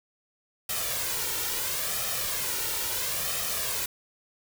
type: noise with flanger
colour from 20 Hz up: white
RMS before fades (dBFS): -30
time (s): 0.69-3.86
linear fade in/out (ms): 5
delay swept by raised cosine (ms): 1.6 to 2.19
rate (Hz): 0.74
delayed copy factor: +0.6
effects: none